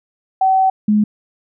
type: tone pair in turn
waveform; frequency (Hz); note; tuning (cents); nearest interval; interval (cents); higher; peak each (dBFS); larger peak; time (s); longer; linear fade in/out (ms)
sine; 762 / 210.6; G5 / G#3; -49 / +24; octave + minor seventh; 2227; first; -10; neither; 0.41-0.7 / 0.88-1.04; first; 5
effects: none